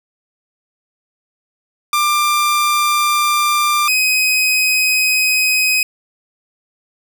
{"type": "tone pair in turn", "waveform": "sawtooth", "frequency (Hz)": [1189, 2519], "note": ["D6", "D#7"], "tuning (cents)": [21, 21], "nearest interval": "octave + minor second", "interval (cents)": 1300, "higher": "second", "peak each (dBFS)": -9, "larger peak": "neither", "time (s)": [[1.93, 3.88], [3.88, 5.83]], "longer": "neither", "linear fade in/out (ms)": 2, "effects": []}